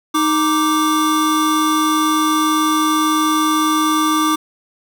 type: tone pair together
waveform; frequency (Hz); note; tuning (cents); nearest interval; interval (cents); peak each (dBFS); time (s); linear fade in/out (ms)
square; 311.1 / 1174.6; D#4 / D6; 0 / 0; octave + major seventh; 2300; -17; 0.14-4.36; 10
effects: none